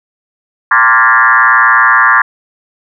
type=tone with frequency modulation; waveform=sine; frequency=1404 Hz; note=F6; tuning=9 cents sharp; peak=-4 dBFS; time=0.71-2.22 s; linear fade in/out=5 ms; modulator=121 Hz; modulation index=3.5; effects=none

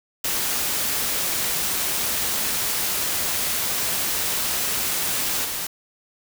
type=noise with level steps; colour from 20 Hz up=white; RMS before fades=-24 / -28 dBFS; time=0.24-5.67 s; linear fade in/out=5 ms; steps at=5.44 s; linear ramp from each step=10 ms; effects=none

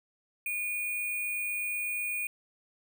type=tone with sample-and-hold; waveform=sine; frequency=2451 Hz; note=D#7; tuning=27 cents flat; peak=-30 dBFS; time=0.46-2.27 s; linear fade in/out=2 ms; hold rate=11025 Hz; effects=none

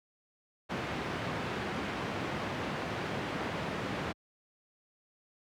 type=band-pass noise; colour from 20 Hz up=pink; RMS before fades=-36 dBFS; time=0.69-4.13 s; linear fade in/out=20 ms; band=110 to 2500 Hz; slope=12 dB/octave; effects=high-pass 60 Hz 12 dB/octave

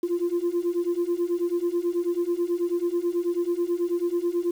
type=beating tone pair; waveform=sine; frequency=342.4 / 351.6 Hz; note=F4 / F4; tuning=-34 / +12 cents; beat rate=9.2 Hz; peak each=-25 / -24 dBFS; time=0.03-4.51 s; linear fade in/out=5 ms; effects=tanh soft clip ceiling -18 dBFS + 8-bit

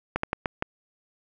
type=slowing click train; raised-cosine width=0.5 ms; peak=-10 dBFS; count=5; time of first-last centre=0.16-0.624 s; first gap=74 ms; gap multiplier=1.31; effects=none

